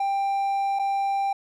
triangle tone with dropouts, 790 Hz, G5, 13 cents sharp, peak -20 dBFS, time 0-1.33 s, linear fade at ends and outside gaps 5 ms, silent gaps 0.79-0.794 s, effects none

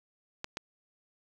clicks, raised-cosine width 0.2 ms, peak -18 dBFS, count 2, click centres 0.444 / 0.571 s, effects 8-bit

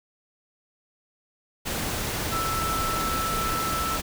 sine tone in noise, 1321 Hz, E6, 3 cents sharp, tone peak -27 dBFS, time 2.31-3.98 s, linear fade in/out 20 ms, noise pink, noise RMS -29 dBFS, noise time 1.65-4.02 s, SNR -1 dB, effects none

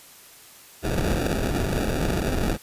pink noise with sample-and-hold, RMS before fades -24 dBFS, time 0.82-2.58 s, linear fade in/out 50 ms, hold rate 1050 Hz, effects white hiss -48 dBFS RMS until 2.62 s + resampled to 32000 Hz

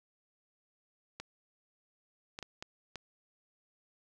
clicks, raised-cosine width 0.2 ms, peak -24 dBFS, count 5, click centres 1.2 / 2.389 / 2.427 / 2.625 / 2.957 s, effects none

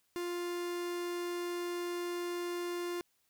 45% pulse tone, 350.3 Hz, F4, 5 cents sharp, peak -35 dBFS, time 0.16-3.01 s, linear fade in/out 0 ms, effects white hiss -75 dBFS RMS until 3.29 s

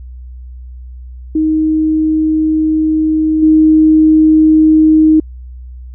sine tone with level steps, 312.8 Hz, D#4, 9 cents sharp, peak -9 / -4 dBFS, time 1.35-5.2 s, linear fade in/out 5 ms, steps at 3.42 s, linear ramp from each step 10 ms, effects added 62 Hz sine -27 dBFS peak until 5.94 s

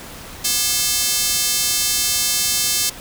square tone with high-pass filter, 240 Hz, B3, 49 cents flat, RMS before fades -19 dBFS, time 0.44-2.9 s, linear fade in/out 10 ms, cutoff 5200 Hz, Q 0.92, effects pink hiss -36 dBFS RMS until 3 s

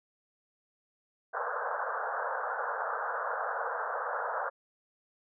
white band-pass noise, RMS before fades -34 dBFS, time 1.33-4.5 s, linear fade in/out 20 ms, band 460 to 1600 Hz, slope 96 dB/octave, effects none

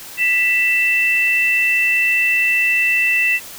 sine tone pair together, 1975.5 / 2665 Hz, B6 / E7, 0 / +18 cents, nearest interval perfect fourth, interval 518 cents, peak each -19 / -14 dBFS, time 0.17-3.4 s, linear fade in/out 50 ms, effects white hiss -35 dBFS RMS until 3.58 s

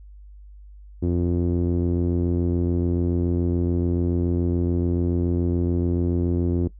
sawtooth tone with low-pass filter, 87 Hz, F2, 6 cents flat, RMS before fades -22 dBFS, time 1.02-6.68 s, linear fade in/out 10 ms, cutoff 330 Hz, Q 3, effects noise-tail reverb RT60 0.1 s tail -18 dB re dry + added 50 Hz sine -41 dBFS peak until 6.79 s

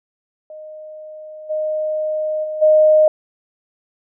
sine tone with level steps, 618 Hz, D#5, 12 cents flat, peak -32 / -18 / -22 / -8 dBFS, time 0.5-3.08 s, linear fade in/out 2 ms, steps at 1.49 / 2.43 / 2.61 s, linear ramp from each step 20 ms, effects none

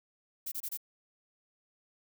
violet noise bursts, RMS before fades -37 dBFS, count 4, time 0.46-0.774 s, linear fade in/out 10 ms, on 59 ms, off 26 ms, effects none

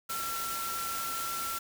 sine tone in noise, 1352 Hz, E6, 43 cents sharp, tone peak -35 dBFS, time 0.09-1.59 s, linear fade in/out 10 ms, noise white, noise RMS -37 dBFS, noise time 0.09-1.59 s, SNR -1 dB, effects none

